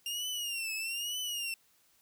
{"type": "tone with vibrato", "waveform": "sawtooth", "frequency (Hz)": 2794, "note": "F7", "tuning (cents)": 0, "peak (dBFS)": -31, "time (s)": [0.06, 1.54], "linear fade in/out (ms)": 2, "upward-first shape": "triangle", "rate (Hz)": 1.1, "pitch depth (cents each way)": 140, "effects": ["white hiss -68 dBFS RMS until 2.01 s"]}